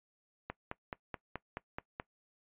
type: click train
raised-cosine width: 0.5 ms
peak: -23 dBFS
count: 8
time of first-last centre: 0.5-1.999 s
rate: 4.67 Hz
effects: noise-tail reverb RT60 0.1 s tail -20 dB re dry + resampled to 8000 Hz